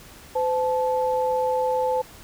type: tone pair together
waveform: sine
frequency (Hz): 510 / 870.7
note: C5 / A5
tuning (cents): -44 / -18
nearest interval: major sixth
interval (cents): 926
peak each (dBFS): -22 / -24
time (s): 0.35-2.02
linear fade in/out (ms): 10
effects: pink hiss -46 dBFS RMS until 2.23 s